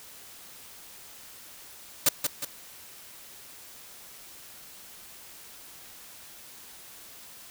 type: noise with echo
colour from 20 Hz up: white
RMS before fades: -20 dBFS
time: 2.06-2.09 s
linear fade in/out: 5 ms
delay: 180 ms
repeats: 2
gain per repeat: -6 dB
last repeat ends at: 2.45 s
effects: white hiss -48 dBFS RMS until 7.5 s